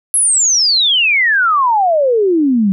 sine exponential sweep, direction down, 11175 to 187.2 Hz, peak -9 dBFS, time 0.14-2.72 s, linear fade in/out 0 ms, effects none

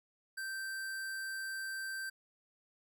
square tone, 1562 Hz, G6, 7 cents flat, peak -39 dBFS, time 0.37-2.1 s, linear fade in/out 10 ms, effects none

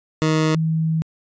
20% pulse / sine tone pair in turn, 157 / 160.39 Hz, D#3 / E3, +16 / -47 cents, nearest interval unison, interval 37 cents, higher second, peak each -11 / -17 dBFS, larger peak first, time 0.22-0.55 / 0.55-1.02 s, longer second, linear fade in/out 0 ms, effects resampled to 16000 Hz

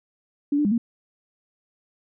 sine tone with pitch steps, 287.3 / 296.4 / 203.2 / 233.2 Hz, D4 / D4 / G#3 / A#3, -38 / +16 / -38 / +1 cents, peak -18 dBFS, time 0.52-0.78 s, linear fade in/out 5 ms, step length 65 ms, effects none

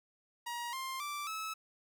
sawtooth tone with pitch steps, 951 / 1055.2 / 1170.8 / 1299.1 Hz, A#5 / C6 / D6 / E6, +34 / +14 / -6 / -26 cents, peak -34 dBFS, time 0.46-1.54 s, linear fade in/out 10 ms, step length 270 ms, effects none

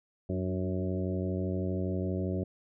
harmonic tone with a mistuned harmonic, 92.5 Hz, F#2, in tune, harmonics 1 / 2 / 3 / 4 / 5 / 6 / 7, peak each -33 / -34 / -38 / -37 / -44 / -41 / -44 dBFS, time 0.29-2.44 s, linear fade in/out 5 ms, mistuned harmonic 3, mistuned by +40 cents, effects none

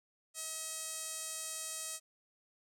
sawtooth tone with band-pass filter, 638 Hz, D#5, 43 cents sharp, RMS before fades -42 dBFS, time 0.34-2 s, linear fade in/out 50 ms, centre 8300 Hz, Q 2.2, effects none

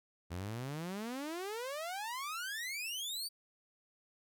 sawtooth exponential sweep, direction up, 82.1 to 4699 Hz, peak -35 dBFS, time 0.3-3.29 s, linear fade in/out 20 ms, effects none

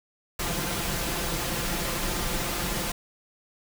pink noise with comb filter, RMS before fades -29 dBFS, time 0.39-2.92 s, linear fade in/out 5 ms, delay 5.8 ms, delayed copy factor +0.55, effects none

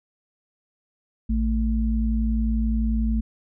sine tone pair together, 55.66 / 222.5 Hz, A1 / A3, +21 / +20 cents, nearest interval 2 octaves, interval 2399 cents, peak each -21 / -24 dBFS, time 1.29-3.21 s, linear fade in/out 10 ms, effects none

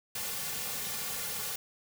white noise with comb filter, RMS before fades -36 dBFS, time 0.15-1.56 s, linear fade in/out 5 ms, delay 3.1 ms, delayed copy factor -1, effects none

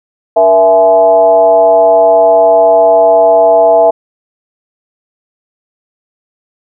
sine tone with frequency modulation, 661 Hz, E5, 5 cents sharp, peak -3 dBFS, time 0.36-3.91 s, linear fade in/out 10 ms, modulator 186 Hz, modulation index 0.79, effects none

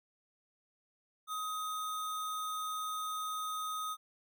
sine tone with sample-and-hold, 1259 Hz, D#6, 20 cents sharp, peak -35 dBFS, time 1.27-3.97 s, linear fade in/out 50 ms, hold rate 4900 Hz, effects none

